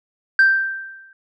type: tone with exponential decay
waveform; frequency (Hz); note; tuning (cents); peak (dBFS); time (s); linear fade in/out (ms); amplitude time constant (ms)
sine; 1568; G6; 0; -6; 0.39-1.13; 2; 160
effects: tanh soft clip ceiling -7 dBFS